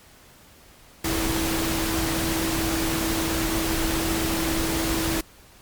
sine tone in noise, 326.3 Hz, E4, 18 cents flat, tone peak -26 dBFS, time 1.04-5.21 s, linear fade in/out 5 ms, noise pink, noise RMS -26 dBFS, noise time 1.04-5.21 s, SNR -3 dB, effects pink hiss -51 dBFS RMS until 5.61 s + MP3 96 kbps

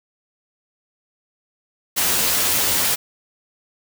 white noise with comb filter, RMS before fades -19 dBFS, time 1.96-2.96 s, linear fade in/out 20 ms, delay 11 ms, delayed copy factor +0.65, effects none

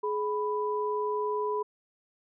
sine tone pair together, 421.2 / 990 Hz, G#4 / B5, +24 / +4 cents, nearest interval octave + minor third, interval 1480 cents, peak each -29 / -31 dBFS, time 0.03-1.63 s, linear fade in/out 10 ms, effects none

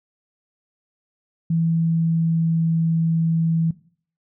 sine tone with pitch glide, 164.81 to 163.86 Hz, E3 to E3, 0 to -10 cents, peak -17 dBFS, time 1.5-3.71 s, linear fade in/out 5 ms, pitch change -10 cents, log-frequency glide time 1.63-2.72 s, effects noise-tail reverb RT60 0.5 s tail -18 dB re dry

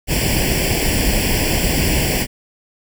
pink noise with comb filter, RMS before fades -17 dBFS, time 0.07-2.27 s, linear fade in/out 50 ms, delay 0.39 ms, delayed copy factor +0.9, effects none

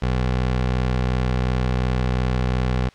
20% pulse tone, 62.8 Hz, B1, 30 cents sharp, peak -14 dBFS, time 0.02-2.89 s, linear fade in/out 5 ms, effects white hiss -51 dBFS RMS until 2.94 s + low-pass 4000 Hz 12 dB/octave

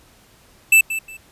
square tone with echo, 2645 Hz, E7, 5 cents sharp, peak -9 dBFS, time 0.72-0.81 s, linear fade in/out 5 ms, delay 180 ms, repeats 2, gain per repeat -13 dB, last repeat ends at 1.17 s, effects pink hiss -52 dBFS RMS until 1.31 s + resampled to 32000 Hz

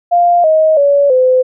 sine tone with pitch steps, 698.5 / 629.5 / 567.4 / 511.3 Hz, F5 / D#5 / C#5 / C5, 0 / +20 / +40 / -40 cents, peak -6 dBFS, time 0.11-1.43 s, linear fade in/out 20 ms, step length 330 ms, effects none

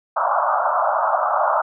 pink band-pass noise, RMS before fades -19 dBFS, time 0.16-1.62 s, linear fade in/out 10 ms, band 590 to 1400 Hz, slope 96 dB/octave, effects none

